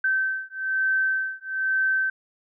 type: beating tone pair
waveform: sine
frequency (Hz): 1545 / 1546.1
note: G6 / G6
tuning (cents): -26 / -24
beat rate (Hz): 1.1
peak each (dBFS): -25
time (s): 0.04-2.1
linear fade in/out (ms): 5
effects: none